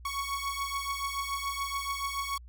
sawtooth beating tone pair, 1108.7 / 1115.7 Hz, C#6 / C#6, 0 / +11 cents, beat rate 7 Hz, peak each -31 dBFS, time 0.05-2.38 s, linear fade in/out 5 ms, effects added 60 Hz sine -46 dBFS peak until 2.48 s

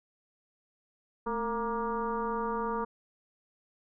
sine tone with frequency modulation, 698.5 Hz, F5, in tune, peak -29 dBFS, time 1.26-2.85 s, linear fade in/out 10 ms, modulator 240 Hz, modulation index 2.2, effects none

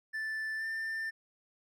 triangle tone with pitch glide, 1760 to 1789.7 Hz, A6 to A6, 0 to +29 cents, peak -32 dBFS, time 0.13-1.11 s, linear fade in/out 20 ms, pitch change +29 cents, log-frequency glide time 0.57-0.65 s, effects none

